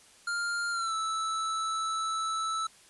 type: tone with pitch glide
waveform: square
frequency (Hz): 1400 to 1313.8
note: F6 to E6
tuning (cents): +4 to -6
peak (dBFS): -30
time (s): 0.27-2.67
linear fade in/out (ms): 5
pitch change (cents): -110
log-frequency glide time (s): 0.71-0.94
effects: white hiss -57 dBFS RMS until 2.89 s + resampled to 24000 Hz